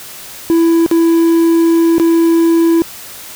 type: tone with dropouts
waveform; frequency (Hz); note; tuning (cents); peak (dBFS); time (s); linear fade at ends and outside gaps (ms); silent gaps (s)
triangle; 332.3; E4; +14; -5; 0.5-2.82; 0; 0.863-0.913 / 1.982-1.998
effects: white hiss -31 dBFS RMS until 3.35 s